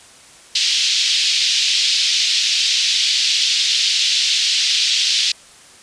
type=band-pass noise; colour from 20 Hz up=white; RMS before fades=-17 dBFS; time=0.55-5.32 s; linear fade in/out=5 ms; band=2900 to 4900 Hz; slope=24 dB/octave; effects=white hiss -44 dBFS RMS until 5.82 s + resampled to 22050 Hz

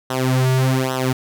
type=tone with flanger; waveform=sawtooth; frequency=130 Hz; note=C3; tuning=11 cents flat; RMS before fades=-18 dBFS; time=0.1-1.13 s; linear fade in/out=5 ms; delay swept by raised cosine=0.43 to 3.93 ms; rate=1.2 Hz; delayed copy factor=-0.95; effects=none

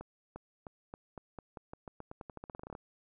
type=accelerating click train; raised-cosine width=1 ms; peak=-30 dBFS; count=23; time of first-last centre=0.01-2.751 s; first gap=350 ms; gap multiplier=0.88; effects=none

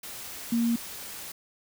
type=tone in noise; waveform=sine; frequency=233.4 Hz; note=A#3; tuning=2 cents sharp; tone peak=-22 dBFS; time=0.52-0.76 s; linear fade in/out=5 ms; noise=white; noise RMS=-40 dBFS; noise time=0.03-1.32 s; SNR=+15 dB; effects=none

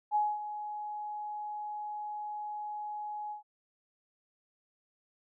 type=tone with ADSR envelope; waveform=sine; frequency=840 Hz; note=G#5; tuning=19 cents sharp; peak=-24 dBFS; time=0.11-3.43 s; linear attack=43 ms; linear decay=230 ms; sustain=-12 dB; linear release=120 ms; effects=none

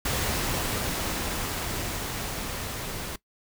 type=noise with level ramp; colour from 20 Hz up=pink; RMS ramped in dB=-27 to -35 dBFS; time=0.05-3.16 s; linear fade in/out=5 ms; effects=noise-tail reverb RT60 0.1 s tail -19 dB re dry

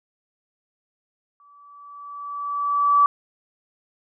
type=tone with exponential growth; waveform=sine; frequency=1152 Hz; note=D6; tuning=34 cents flat; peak=-11 dBFS; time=1.4-3.06 s; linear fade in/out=1 ms; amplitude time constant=360 ms; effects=none

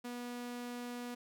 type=tone; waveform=sawtooth; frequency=243.1 Hz; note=B3; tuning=27 cents flat; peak=-37 dBFS; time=0.04-1.15 s; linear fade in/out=10 ms; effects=none

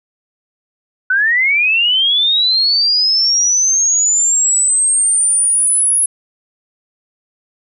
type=linear sweep; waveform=sine; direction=up; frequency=1480 to 10600 Hz; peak=-10 dBFS; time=1.1-6.06 s; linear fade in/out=5 ms; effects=none

